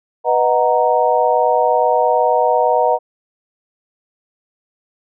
sine chord, B major seventh, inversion none, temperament equal, 493.9 / 622.3 / 740 / 932.3 Hz, B4 / D#5 / F#5 / A#5, 0 / 0 / 0 / 0 cents, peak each -17 dBFS, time 0.24-2.99 s, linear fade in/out 50 ms, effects none

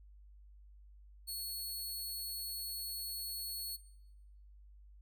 15% pulse tone, 4370 Hz, C#8, 26 cents flat, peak -33 dBFS, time 1.27-3.77 s, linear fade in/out 20 ms, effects noise-tail reverb RT60 1.0 s tail -21 dB re dry + added 50 Hz sine -55 dBFS peak until 5.01 s

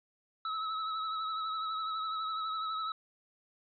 square tone with vibrato, 1294 Hz, E6, 32 cents flat, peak -34 dBFS, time 0.45-2.92 s, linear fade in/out 2 ms, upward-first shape sine, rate 12 Hz, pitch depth 35 cents each way, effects resampled to 11025 Hz

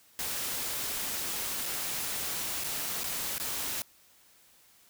white noise with dropouts, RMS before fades -34 dBFS, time 0.19-3.82 s, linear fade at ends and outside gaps 0 ms, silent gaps 1.657-1.661 / 2.638-2.643 / 3.034-3.041 / 3.381-3.399 s, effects white hiss -61 dBFS RMS until 4.89 s

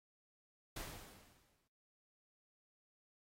pink noise with exponential decay, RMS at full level -45 dBFS, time 0.76-1.68 s, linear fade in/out 5 ms, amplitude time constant 200 ms, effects noise-tail reverb RT60 0.4 s tail -20 dB re dry + AAC 48 kbps

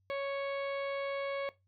harmonic tone, 554.4 Hz, C#5, in tune, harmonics 1 / 2 / 3 / 4 / 5 / 6 / 7 / 8, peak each -34 / -42 / -48 / -43 / -55 / -52 / -58 / -58 dBFS, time 0.1-1.49 s, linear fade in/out 0 ms, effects noise-tail reverb RT60 0.2 s tail -18 dB re dry + added 95 Hz sine -70 dBFS peak until 1.67 s

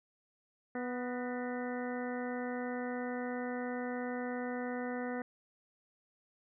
harmonic tone with a mistuned harmonic, 247 Hz, B3, in tune, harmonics 1 / 2 / 3 / 4 / 5 / 6 / 7 / 8, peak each -38 / -40 / -44 / -52 / -51 / -48 / -48 / -51 dBFS, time 0.75-5.22 s, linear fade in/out 2 ms, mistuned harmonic 7, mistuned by +71 cents, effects none

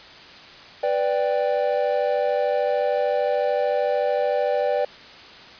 triangle chord, G major, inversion first, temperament equal, 493.9 / 587.3 / 784 Hz, B4 / D5 / G5, 0 / 0 / 0 cents, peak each -22 / -20 / -25 dBFS, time 0.83-4.85 s, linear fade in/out 5 ms, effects white hiss -43 dBFS RMS until 5.59 s + resampled to 11025 Hz

